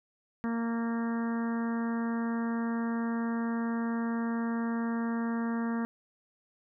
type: harmonic tone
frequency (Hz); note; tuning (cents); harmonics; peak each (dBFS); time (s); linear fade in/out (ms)
231.1; A#3; -15; 1 / 2 / 3 / 4 / 5 / 6 / 7 / 8; -29 / -41 / -45 / -43 / -44 / -47 / -46 / -48; 0.44-5.85; 0
effects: none